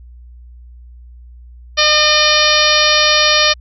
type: harmonic tone with a mistuned harmonic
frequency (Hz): 606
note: D#5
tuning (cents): -46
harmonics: 1 / 2 / 3 / 4 / 5 / 6 / 7 / 8 / 9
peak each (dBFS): -18 / -18 / -18 / -18 / -18 / -18 / -18 / -18 / -18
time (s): 1.77-3.54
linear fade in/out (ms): 20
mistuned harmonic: 9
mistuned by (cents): +43
effects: added 60 Hz sine -35 dBFS peak until 3.6 s